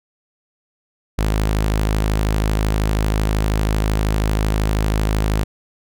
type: tone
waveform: sawtooth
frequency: 52.8 Hz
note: G#1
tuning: 29 cents sharp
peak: -12 dBFS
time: 1.18-5.44 s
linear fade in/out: 10 ms
effects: none